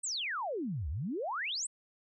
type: exponential two-way sweep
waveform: sine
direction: down then up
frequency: 8740 to 65.41 to 8740 Hz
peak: -33 dBFS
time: 0.03-1.67 s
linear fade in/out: 10 ms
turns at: 0.89 s
effects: none